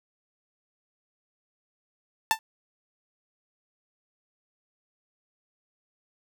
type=tone with exponential decay; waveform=sawtooth; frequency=887 Hz; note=A5; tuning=14 cents sharp; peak=-11 dBFS; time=2.31-2.39 s; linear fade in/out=0 ms; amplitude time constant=17 ms; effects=none